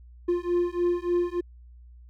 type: beating tone pair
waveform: triangle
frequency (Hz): 348.9 / 352.3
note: F4 / F4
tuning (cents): -2 / +15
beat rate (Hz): 3.4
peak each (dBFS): -24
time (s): 0.28-1.41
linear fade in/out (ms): 10
effects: added 60 Hz sine -46 dBFS peak until 2.09 s